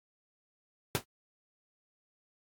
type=noise with exponential decay; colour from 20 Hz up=pink; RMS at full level=-25 dBFS; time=0.95-1.04 s; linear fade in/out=0 ms; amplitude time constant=19 ms; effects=high-pass 80 Hz 12 dB/octave + AAC 64 kbps